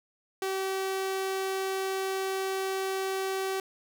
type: tone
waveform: sawtooth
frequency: 383.4 Hz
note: G4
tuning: 38 cents flat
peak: -25 dBFS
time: 0.42-3.6 s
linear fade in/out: 2 ms
effects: none